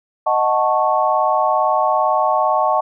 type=chord; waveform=sine; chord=D# half-diminished seventh; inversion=none; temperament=equal with one note detuned; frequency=622.3 / 740 / 880 / 1103.6 Hz; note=D#5 / F#5 / A5 / C#6; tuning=0 / 0 / 0 / -8 cents; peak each=-19 dBFS; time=0.26-2.81 s; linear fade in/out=10 ms; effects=none